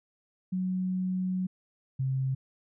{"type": "tone pair in turn", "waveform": "sine", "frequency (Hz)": [185, 132.56], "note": ["F#3", "C3"], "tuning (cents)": [0, 23], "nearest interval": "tritone", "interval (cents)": 577, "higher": "first", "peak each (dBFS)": [-27, -26], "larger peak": "second", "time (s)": [[0.52, 1.47], [1.99, 2.35]], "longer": "first", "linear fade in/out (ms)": 10, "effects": []}